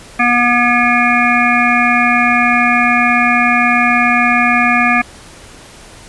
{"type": "harmonic tone", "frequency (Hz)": 241.7, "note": "B3", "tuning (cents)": -37, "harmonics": [1, 3, 5, 7, 9, 10], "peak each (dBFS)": [-16, -16, -16, -16, -16, -16], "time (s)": [0.19, 5.02], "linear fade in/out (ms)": 10, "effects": ["pink hiss -37 dBFS RMS until 6.08 s", "resampled to 24000 Hz"]}